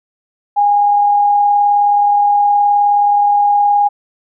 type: tone with amplitude modulation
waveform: sine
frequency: 819 Hz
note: G#5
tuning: 24 cents flat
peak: -7 dBFS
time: 0.56-3.89 s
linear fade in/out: 20 ms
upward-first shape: sine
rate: 39.1 Hz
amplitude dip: 25%
effects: none